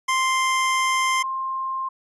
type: tone pair in turn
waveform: 25% pulse / sine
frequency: 1046.5 / 1056.8 Hz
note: C6 / C6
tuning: 0 / +17 cents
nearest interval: unison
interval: 17 cents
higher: second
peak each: -15 / -24 dBFS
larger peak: first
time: 0.08-1.23 / 1.23-1.89 s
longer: first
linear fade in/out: 10 ms
effects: resampled to 24000 Hz